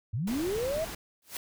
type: linear sweep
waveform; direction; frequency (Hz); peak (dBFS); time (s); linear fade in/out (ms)
sine; up; 92 to 667; -28; 0.13-0.85; 10
type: noise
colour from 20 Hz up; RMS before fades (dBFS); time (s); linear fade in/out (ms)
pink; -39; 0.27-0.95; 5
type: noise with exponential growth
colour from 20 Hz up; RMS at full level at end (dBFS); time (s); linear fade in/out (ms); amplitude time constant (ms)
white; -33; 1.22-1.37; 2; 32
effects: none